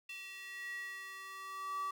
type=tone with high-pass filter sweep; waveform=square; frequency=384.2 Hz; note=G4; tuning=35 cents flat; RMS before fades=-44 dBFS; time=0.09-1.91 s; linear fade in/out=5 ms; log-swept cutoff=2600 to 1100 Hz; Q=6.9; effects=none